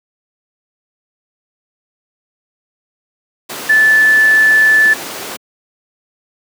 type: tone in noise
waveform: sine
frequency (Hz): 1747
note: A6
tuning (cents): -13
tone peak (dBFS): -6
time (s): 3.69-4.94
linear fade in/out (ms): 10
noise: pink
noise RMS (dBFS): -24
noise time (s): 3.49-5.37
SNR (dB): +15
effects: high-pass 300 Hz 12 dB/octave